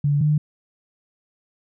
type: tone pair in turn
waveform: sine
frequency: 144.4 / 150.26 Hz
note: D3 / D3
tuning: -29 / +40 cents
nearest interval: minor second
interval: 69 cents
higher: second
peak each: -16 / -15 dBFS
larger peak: second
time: 0.04-0.21 / 0.21-0.38 s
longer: neither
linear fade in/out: 5 ms
effects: none